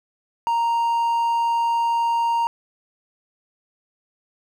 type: tone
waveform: triangle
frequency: 931 Hz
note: A#5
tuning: 2 cents flat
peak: -16 dBFS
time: 0.47-2.47 s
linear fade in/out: 0 ms
effects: none